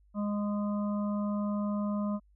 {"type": "harmonic tone", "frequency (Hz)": 206.1, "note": "G#3", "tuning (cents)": -13, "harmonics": [1, 3, 5, 6], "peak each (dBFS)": [-29, -39, -43, -45], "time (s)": [0.14, 2.2], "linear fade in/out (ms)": 50, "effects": ["added 50 Hz sine -60 dBFS peak until 2.35 s"]}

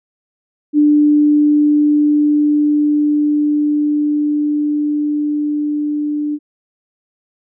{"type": "tone with level ramp", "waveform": "sine", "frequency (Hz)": 296.6, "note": "D4", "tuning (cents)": 17, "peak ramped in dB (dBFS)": [-7, -16], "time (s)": [0.73, 6.39], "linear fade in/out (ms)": 50, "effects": []}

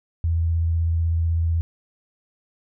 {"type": "tone with vibrato", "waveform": "sine", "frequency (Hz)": 82.9, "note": "E2", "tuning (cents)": 10, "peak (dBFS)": -18, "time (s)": [0.24, 1.61], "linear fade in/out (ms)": 0, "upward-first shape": "sine", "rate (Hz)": 16, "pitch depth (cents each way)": 19, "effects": []}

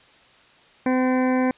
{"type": "harmonic tone", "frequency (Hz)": 256, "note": "C4", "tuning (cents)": -38, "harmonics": [1, 2, 3, 4, 6, 7, 8, 9], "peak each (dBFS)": [-19, -25, -29, -31, -35, -36, -37, -38], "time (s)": [0.86, 1.51], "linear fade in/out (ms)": 2, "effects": ["white hiss -53 dBFS RMS until 1.57 s", "resampled to 8000 Hz"]}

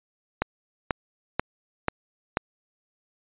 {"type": "click train", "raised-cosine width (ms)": 0.5, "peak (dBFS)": -7, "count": 5, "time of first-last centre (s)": [0.42, 2.371], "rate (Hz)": 2.05, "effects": ["resampled to 8000 Hz"]}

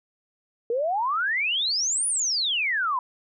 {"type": "exponential two-way sweep", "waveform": "sine", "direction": "up then down", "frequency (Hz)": [450.4, 9956, 971], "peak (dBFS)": -22, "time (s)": [0.7, 2.99], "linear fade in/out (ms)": 2, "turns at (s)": 2.07, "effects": []}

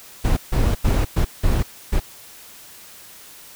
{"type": "noise bursts at uneven times", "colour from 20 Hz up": "brown", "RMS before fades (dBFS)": -17, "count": 6, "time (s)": [[0.24, 0.37], [0.52, 0.75], [0.84, 1.05], [1.16, 1.25], [1.43, 1.63], [1.92, 2]], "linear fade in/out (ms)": 10, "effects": ["white hiss -43 dBFS RMS until 3.55 s"]}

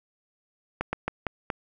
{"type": "slowing click train", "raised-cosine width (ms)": 0.5, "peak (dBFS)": -12, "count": 5, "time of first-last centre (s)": [0.81, 1.502], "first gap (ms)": 120, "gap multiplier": 1.25, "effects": []}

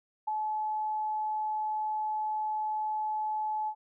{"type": "tone with ADSR envelope", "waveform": "sine", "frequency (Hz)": 859, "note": "A5", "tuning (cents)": -42, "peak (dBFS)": -26, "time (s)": [0.27, 3.75], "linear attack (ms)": 12, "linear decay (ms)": 6, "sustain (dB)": -3, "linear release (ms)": 70, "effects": []}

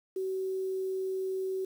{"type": "tone with quantisation", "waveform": "sine", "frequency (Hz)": 378.9, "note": "F#4", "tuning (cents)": 41, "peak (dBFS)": -30, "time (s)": [0.16, 1.65], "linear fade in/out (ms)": 5, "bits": 9, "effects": []}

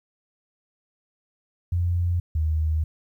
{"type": "tone pair in turn", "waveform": "sine", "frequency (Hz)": [87.4, 78.37], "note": ["F2", "D#2"], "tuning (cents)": [2, 13], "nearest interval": "major second", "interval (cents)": 189, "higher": "first", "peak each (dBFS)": -20, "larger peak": "neither", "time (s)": [[1.72, 2.2], [2.35, 2.84]], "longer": "second", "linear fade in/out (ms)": 5, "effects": ["10-bit"]}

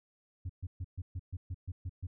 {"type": "tone bursts", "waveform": "sine", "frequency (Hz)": 90.5, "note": "F#2", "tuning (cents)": -38, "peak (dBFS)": -32, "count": 10, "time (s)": [0.45, 2.07], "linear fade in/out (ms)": 10, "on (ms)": 45, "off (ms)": 130, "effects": ["tanh soft clip ceiling -34 dBFS"]}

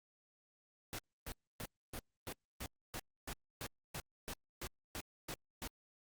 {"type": "noise bursts", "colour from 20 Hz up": "pink", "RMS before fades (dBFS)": -44, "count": 15, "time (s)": [0.93, 5.675], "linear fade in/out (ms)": 0, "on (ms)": 55, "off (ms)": 280, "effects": ["Opus 48 kbps"]}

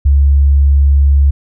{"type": "tone", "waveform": "sine", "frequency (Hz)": 70, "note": "C#2", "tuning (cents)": 18, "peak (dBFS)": -5, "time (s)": [0.05, 1.31], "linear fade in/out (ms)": 10, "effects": []}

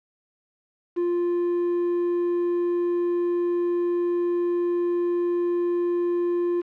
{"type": "tone with quantisation", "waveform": "triangle", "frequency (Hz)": 349.2, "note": "F4", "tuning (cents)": 0, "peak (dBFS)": -19, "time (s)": [0.96, 6.62], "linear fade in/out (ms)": 20, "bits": 7, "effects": ["low-pass 2000 Hz 12 dB/octave"]}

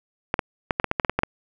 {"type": "clicks", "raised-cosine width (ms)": 0.5, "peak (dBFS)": -5, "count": 11, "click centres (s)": [0.341, 0.392, 0.708, 0.799, 0.843, 0.914, 0.998, 1.048, 1.096, 1.19, 1.234], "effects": []}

